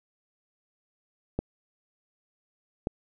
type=clicks; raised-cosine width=2 ms; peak=-14 dBFS; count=2; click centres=1.39 / 2.871 s; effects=none